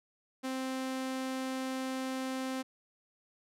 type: tone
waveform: sawtooth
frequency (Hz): 261.6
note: C4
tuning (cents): 0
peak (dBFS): -30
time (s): 0.43-2.63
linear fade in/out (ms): 20
effects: low-pass 12000 Hz 12 dB/octave